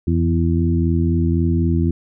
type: harmonic tone with a mistuned harmonic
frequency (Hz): 83.9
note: E2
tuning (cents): +31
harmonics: 1 / 2 / 3 / 4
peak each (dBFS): -17 / -20 / -22 / -23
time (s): 0.07-1.91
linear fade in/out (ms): 5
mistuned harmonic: 1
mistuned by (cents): +47
effects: none